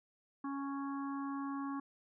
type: harmonic tone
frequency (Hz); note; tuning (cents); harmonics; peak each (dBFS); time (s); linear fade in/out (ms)
277.2; C#4; 0; 1 / 3 / 4 / 5 / 6; -38 / -49 / -44 / -56 / -56; 0.44-1.8; 5
effects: none